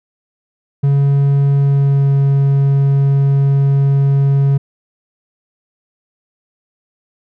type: tone with pitch glide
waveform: triangle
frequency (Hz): 140 to 138.71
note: C#3 to C#3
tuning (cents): +18 to +1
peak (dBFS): -7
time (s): 0.83-4.58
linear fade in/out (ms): 10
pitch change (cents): -17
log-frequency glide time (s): 1.57-2.13
effects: none